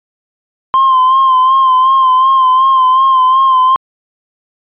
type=tone with vibrato; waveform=triangle; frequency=1046.5 Hz; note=C6; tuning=in tune; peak=-3 dBFS; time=0.74-3.76 s; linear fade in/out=0 ms; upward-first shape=sine; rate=2.7 Hz; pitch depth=42 cents each way; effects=tanh soft clip ceiling 0 dBFS + resampled to 8000 Hz